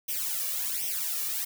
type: noise with flanger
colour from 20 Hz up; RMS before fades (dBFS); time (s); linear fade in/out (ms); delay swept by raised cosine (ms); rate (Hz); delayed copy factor
blue; -31; 0.08-1.45; 10; 0.34 to 1.74; 1.3; +0.9
effects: none